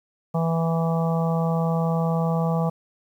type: harmonic tone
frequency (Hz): 164.81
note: E3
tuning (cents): 0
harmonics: 1 / 3 / 4 / 5 / 6 / 7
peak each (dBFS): -21 / -29 / -30 / -31 / -37 / -34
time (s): 0.34-2.7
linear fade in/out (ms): 10
effects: 9-bit